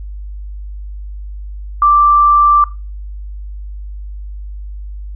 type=tone; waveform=sine; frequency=1174.7 Hz; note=D6; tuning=in tune; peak=-6 dBFS; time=1.82-2.64 s; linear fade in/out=2 ms; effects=noise-tail reverb RT60 0.3 s tail -20 dB re dry + added 50 Hz sine -24 dBFS peak until 5.15 s